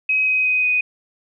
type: tone with pitch steps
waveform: sine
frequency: 2537 / 2522 / 2508 / 2493 Hz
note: D#7 / D#7 / D#7 / D#7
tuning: +33 / +23 / +13 / +3 cents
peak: -15 dBFS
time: 0.09-0.81 s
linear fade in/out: 5 ms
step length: 180 ms
effects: none